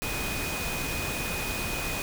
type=tone in noise; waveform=sine; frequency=2489 Hz; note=D#7; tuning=in tune; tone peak=-35 dBFS; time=0.02-2.02 s; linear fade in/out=0 ms; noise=pink; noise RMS=-32 dBFS; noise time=0.02-2.02 s; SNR=-6 dB; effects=none